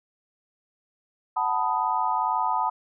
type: chord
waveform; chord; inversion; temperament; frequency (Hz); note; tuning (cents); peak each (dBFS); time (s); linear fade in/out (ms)
sine; B dominant seventh; second; equal with one note detuned; 740 / 885.6 / 987.8 / 1244.5; F#5 / A5 / B5 / D#6; 0 / +11 / 0 / 0; -30 / -26 / -26 / -30; 1.36-2.7; 10
effects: none